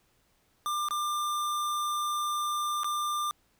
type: tone with dropouts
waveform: square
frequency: 1194 Hz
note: D6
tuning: 28 cents sharp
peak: -29 dBFS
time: 0.66-3.31 s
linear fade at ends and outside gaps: 0 ms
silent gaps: 0.886-0.908 / 2.834-2.844 s
effects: pink hiss -69 dBFS RMS until 3.59 s